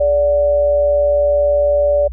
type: tone with amplitude modulation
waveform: sine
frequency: 580 Hz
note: D5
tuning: 22 cents flat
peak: -9 dBFS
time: 0-2.08 s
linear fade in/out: 10 ms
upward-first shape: sine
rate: 158 Hz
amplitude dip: 35%
effects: added 60 Hz sine -24 dBFS peak until 2.12 s